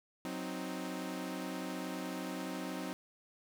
sawtooth chord, C diminished, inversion second, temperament equal, 185 / 261.6 / 311.1 Hz, Gb3 / C4 / Eb4, 0 / 0 / 0 cents, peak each -39 / -38 / -39 dBFS, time 0.25-2.93 s, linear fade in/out 0 ms, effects none

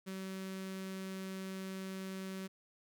sawtooth tone with notch filter, 190.3 Hz, F#3, 49 cents sharp, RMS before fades -43 dBFS, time 0.06-2.48 s, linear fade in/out 20 ms, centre 800 Hz, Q 1.5, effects none

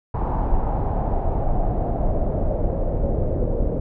brown noise with low-pass filter sweep, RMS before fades -21 dBFS, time 0.14-3.8 s, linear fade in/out 5 ms, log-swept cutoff 900 to 510 Hz, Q 4.1, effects none

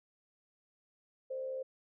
sine tone with frequency modulation, 523.3 Hz, C5, in tune, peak -36 dBFS, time 1.3-1.63 s, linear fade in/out 10 ms, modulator 73.9 Hz, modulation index 0.4, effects none

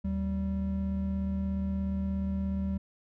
triangle tone pair together, 76.9 / 193.78 Hz, D#2 / G3, -20 / -20 cents, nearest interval octave + major third, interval 1600 cents, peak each -31 / -28 dBFS, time 0.04-2.78 s, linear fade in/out 10 ms, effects none

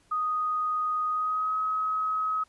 sine tone with pitch glide, 1244.5 to 1273.6 Hz, D#6 to D#6, 0 to +40 cents, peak -25 dBFS, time 0.11-2.44 s, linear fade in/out 10 ms, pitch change +40 cents, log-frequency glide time 1.1-1.56 s, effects pink hiss -64 dBFS RMS until 2.48 s + resampled to 24000 Hz

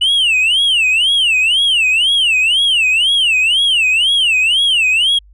sine tone with vibrato, 2881 Hz, F#7, 47 cents flat, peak -7 dBFS, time 0.01-5.19 s, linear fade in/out 10 ms, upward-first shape sine, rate 2 Hz, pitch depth 250 cents each way, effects tanh soft clip ceiling -9 dBFS + added 50 Hz sine -41 dBFS peak until 5.33 s

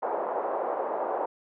pink band-pass noise, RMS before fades -30 dBFS, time 0.02-1.26 s, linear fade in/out 10 ms, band 470 to 940 Hz, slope 24 dB/octave, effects none

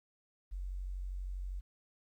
sine tone, 46.25 Hz, F#1, in tune, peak -37 dBFS, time 0.51-1.61 s, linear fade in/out 20 ms, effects 12-bit

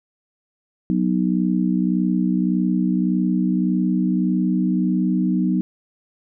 sine chord, B major, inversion second, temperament just, 185.21 / 246.9 / 308.7 Hz, F#3 / B3 / D#4, +2 / 0 / -14 cents, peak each -19 / -22 / -23 dBFS, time 0.9-5.61 s, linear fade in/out 0 ms, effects none

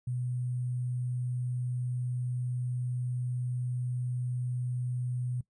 sine tone with sample-and-hold, 124.4 Hz, B2, 13 cents sharp, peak -30 dBFS, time 0.07-5.41 s, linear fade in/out 5 ms, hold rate 8820 Hz, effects noise-tail reverb RT60 0.1 s tail -19 dB re dry + resampled to 22050 Hz

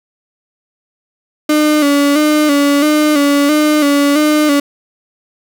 35% pulse tone with vibrato, 293.7 Hz, D4, in tune, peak -7 dBFS, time 1.49-4.6 s, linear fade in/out 5 ms, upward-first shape square, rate 1.5 Hz, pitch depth 52 cents each way, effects none

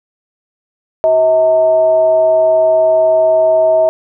sine tone with frequency modulation, 641 Hz, E5, 49 cents flat, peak -7 dBFS, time 1.04-3.89 s, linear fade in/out 0 ms, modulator 268 Hz, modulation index 0.32, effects none

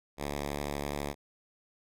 5% pulse tone with vibrato, 72 Hz, D2, 34 cents flat, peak -22 dBFS, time 0.17-1.15 s, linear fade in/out 50 ms, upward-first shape triangle, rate 2.8 Hz, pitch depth 9 cents each way, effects AAC 64 kbps

